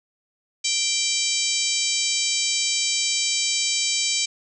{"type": "harmonic tone", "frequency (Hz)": 782, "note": "G5", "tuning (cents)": -4, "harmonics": [3, 4, 5, 6, 7, 8, 9, 10], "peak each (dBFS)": [-29, -29, -29, -29, -29, -29, -29, -29], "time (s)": [0.64, 4.26], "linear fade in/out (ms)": 10, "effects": []}